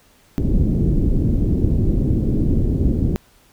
pink low-pass noise, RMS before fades -17 dBFS, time 0.38-3.16 s, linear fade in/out 0 ms, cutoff 340 Hz, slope 24 dB/octave, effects pink hiss -54 dBFS RMS until 3.52 s

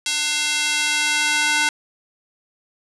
square tone with high-pass filter sweep, 298.8 Hz, D4, 30 cents sharp, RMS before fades -20 dBFS, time 0.06-1.69 s, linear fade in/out 2 ms, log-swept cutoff 3300 to 1500 Hz, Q 1, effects resampled to 24000 Hz + 7-bit

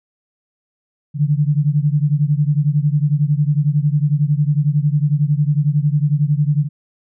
sine beating tone pair, 143.5 / 154.5 Hz, D3 / D#3, -40 / -12 cents, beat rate 11 Hz, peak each -15 / -17 dBFS, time 1.14-6.69 s, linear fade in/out 50 ms, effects none

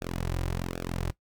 sawtooth tone with flanger, 43.65 Hz, F1, in tune, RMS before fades -32 dBFS, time 0.01-1.11 s, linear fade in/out 10 ms, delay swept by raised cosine 0.97 to 4.67 ms, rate 1.3 Hz, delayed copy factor -0.9, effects noise-tail reverb RT60 0.1 s tail -17 dB re dry

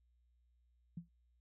sine tone with exponential decay, 170.1 Hz, F3, 45 cents flat, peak -39 dBFS, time 0.97-1.09 s, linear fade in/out 5 ms, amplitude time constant 24 ms, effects added 60 Hz sine -70 dBFS peak until 1.4 s

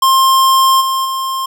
square tone with level steps, 1060 Hz, C6, 22 cents sharp, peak -8 / -14 / -17 dBFS, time 0.02-1.46 s, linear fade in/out 5 ms, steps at 0.8 / 1.04 s, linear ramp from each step 20 ms, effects none

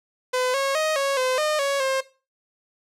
sawtooth tone with pitch steps, 506 / 547 / 625 / 552 / 513 / 610 / 557 / 532 Hz, B4 / C#5 / D#5 / C#5 / C5 / D#5 / C#5 / C5, +42 / -23 / +8 / -7 / -34 / -34 / +8 / +29 cents, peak -17 dBFS, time 0.33-2.01 s, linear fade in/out 10 ms, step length 210 ms, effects noise-tail reverb RT60 0.3 s tail -17 dB re dry + low-pass 10000 Hz 12 dB/octave

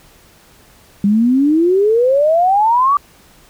sine exponential sweep, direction up, 196 to 1178 Hz, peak -9 dBFS, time 1.04-2.97 s, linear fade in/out 2 ms, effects pink hiss -47 dBFS RMS until 3.49 s

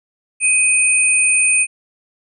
sine tone pair together, 2508 / 8981 Hz, D#7 / C#9, +13 / +22 cents, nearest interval octave + minor seventh, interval 2209 cents, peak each -14 / -14 dBFS, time 0.4-1.67 s, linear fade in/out 50 ms, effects none

